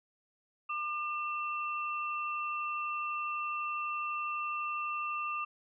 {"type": "tone pair together", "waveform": "sine", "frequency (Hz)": [1200, 2694], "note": ["D6", "E7"], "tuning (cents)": [37, 37], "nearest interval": "octave + major second", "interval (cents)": 1400, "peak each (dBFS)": [-34, -38], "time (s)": [0.69, 5.45], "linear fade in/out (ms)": 10, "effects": []}